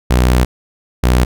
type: tone pair in turn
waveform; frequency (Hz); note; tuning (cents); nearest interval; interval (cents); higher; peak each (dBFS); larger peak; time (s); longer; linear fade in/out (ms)
sawtooth; 62 / 61.78; B1 / B1; +7 / +1; unison; 6; first; -5; neither; 0.1-0.45 / 1.03-1.25; first; 10
effects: none